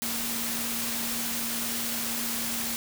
sine tone in noise, 233.1 Hz, A#3, in tune, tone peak -37 dBFS, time 0.02-2.76 s, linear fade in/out 0 ms, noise white, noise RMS -31 dBFS, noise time 0.02-2.76 s, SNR -9 dB, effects none

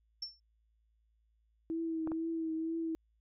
sine tone with exponential decay, 5410 Hz, E8, 44 cents sharp, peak -34 dBFS, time 0.22-0.4 s, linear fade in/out 5 ms, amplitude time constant 39 ms
sine tone with vibrato, 324.5 Hz, E4, 27 cents flat, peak -33 dBFS, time 1.7-2.95 s, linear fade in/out 0 ms, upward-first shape triangle, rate 2.1 Hz, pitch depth 35 cents each way
clicks, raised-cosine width 1 ms, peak -28 dBFS, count 2, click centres 2.074 / 2.118 s
effects added 55 Hz sine -70 dBFS peak until 3.2 s

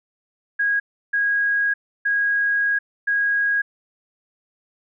sine tone bursts at uneven times, 1644 Hz, G#6, 18 cents flat, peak -17 dBFS, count 4, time 0.59-0.8 / 1.13-1.74 / 2.05-2.79 / 3.07-3.62 s, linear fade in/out 10 ms, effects none

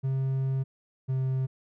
triangle tone pair in turn, 133.5 / 131.36 Hz, C3 / C3, +35 / +7 cents, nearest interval unison, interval 28 cents, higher first, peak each -23 dBFS, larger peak neither, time 0.03-0.64 / 1.08-1.47 s, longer first, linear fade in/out 20 ms, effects none

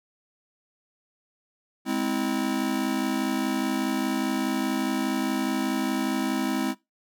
square chord, Ab augmented, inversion none, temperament just, 207.7 / 259.6 / 324.5 Hz, Ab3 / C4 / E4, 0 / -13 / -27 cents, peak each -31 / -28 / -30 dBFS, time 1.85-6.75 s, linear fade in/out 50 ms, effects noise-tail reverb RT60 0.2 s tail -20 dB re dry

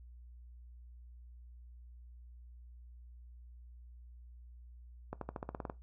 accelerating click train, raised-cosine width 1 ms, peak -25 dBFS, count 10, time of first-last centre 5.13-5.699 s, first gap 83 ms, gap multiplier 0.93, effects noise-tail reverb RT60 0.2 s tail -18 dB re dry + added 60 Hz sine -51 dBFS peak until 5.82 s

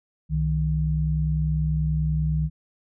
sine tone pair together, 65.41 / 155.17 Hz, C2 / D#3, 0 / -4 cents, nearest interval octave + minor third, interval 1496 cents, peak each -25 / -22 dBFS, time 0.29-2.5 s, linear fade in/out 50 ms, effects none

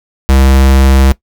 square tone, 66.8 Hz, C2, 36 cents sharp, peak -5 dBFS, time 0.29-1.12 s, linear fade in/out 0 ms, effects noise-tail reverb RT60 0.1 s tail -19 dB re dry

